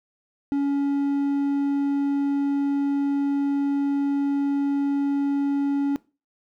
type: tone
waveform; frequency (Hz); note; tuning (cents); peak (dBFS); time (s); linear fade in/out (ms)
triangle; 281.1; C#4; +24; -18; 0.52-5.96; 0
effects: noise-tail reverb RT60 0.3 s tail -20 dB re dry